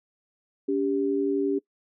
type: tone pair together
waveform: sine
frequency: 283.5 / 394.9 Hz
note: C#4 / G4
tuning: +39 / +13 cents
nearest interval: tritone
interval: 574 cents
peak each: -25 dBFS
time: 0.68-1.59 s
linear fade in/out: 10 ms
effects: noise-tail reverb RT60 0.1 s tail -22 dB re dry